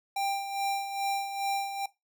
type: tone with tremolo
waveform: square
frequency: 791 Hz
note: G5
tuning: 15 cents sharp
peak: -27 dBFS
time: 0.16-1.86 s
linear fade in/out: 5 ms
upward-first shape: sine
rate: 2.4 Hz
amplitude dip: 60%
effects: noise-tail reverb RT60 0.2 s tail -19 dB re dry